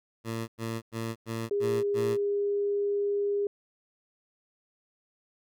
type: tone bursts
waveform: 15% pulse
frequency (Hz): 113.7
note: A#2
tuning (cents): -43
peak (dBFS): -25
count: 6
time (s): 0.24-2.175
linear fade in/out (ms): 50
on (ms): 240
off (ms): 99
type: tone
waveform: sine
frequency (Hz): 405.8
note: G#4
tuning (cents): -40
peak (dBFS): -25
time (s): 1.51-3.47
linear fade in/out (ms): 2
effects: none